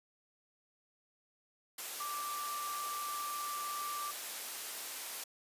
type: tone in noise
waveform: sine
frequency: 1174.7 Hz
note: D6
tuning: in tune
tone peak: -38 dBFS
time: 2-4.11 s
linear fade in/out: 5 ms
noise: white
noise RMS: -42 dBFS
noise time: 1.78-5.24 s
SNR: +1 dB
effects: high-pass 400 Hz 12 dB/octave + resampled to 32000 Hz